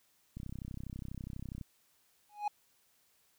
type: click train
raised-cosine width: 5 ms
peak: -30 dBFS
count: 41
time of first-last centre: 0.37-1.612 s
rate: 32.2 Hz
type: tone with exponential growth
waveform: triangle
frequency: 830.6 Hz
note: G#5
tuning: in tune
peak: -26 dBFS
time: 2.29-2.48 s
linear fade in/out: 5 ms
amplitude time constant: 41 ms
effects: white hiss -71 dBFS RMS until 3.38 s